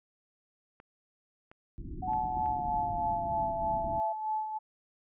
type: clicks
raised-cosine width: 0.5 ms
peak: -36 dBFS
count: 4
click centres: 0.801 / 1.515 / 2.134 / 2.46 s
type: low-pass noise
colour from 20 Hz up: pink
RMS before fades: -41 dBFS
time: 1.78-4 s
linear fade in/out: 0 ms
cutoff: 360 Hz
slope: 96 dB/octave
type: tone with pitch glide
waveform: sine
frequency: 740 to 670.8 Hz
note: F#5 to E5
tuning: 0 to +30 cents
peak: -33 dBFS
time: 2.02-4.13 s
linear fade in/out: 10 ms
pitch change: -170 cents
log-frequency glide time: 2.33-3.5 s
type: tone with tremolo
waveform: sine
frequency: 865 Hz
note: A5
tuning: 30 cents flat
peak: -28 dBFS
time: 2.07-4.59 s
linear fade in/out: 20 ms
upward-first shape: sine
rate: 3.2 Hz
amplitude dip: 55%
effects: none